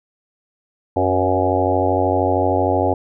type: harmonic tone with a mistuned harmonic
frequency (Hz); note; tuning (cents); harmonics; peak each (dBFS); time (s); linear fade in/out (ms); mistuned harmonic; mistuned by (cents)
93; F#2; +9; 1 / 3 / 4 / 5 / 6 / 7 / 8 / 9; -23 / -23 / -23 / -23 / -23 / -23 / -23 / -23; 0.96-2.94; 5; 5; +32
effects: none